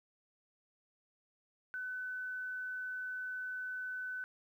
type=tone; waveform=sine; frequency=1506 Hz; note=F#6; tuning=30 cents sharp; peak=-38 dBFS; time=1.74-4.24 s; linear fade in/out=0 ms; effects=12-bit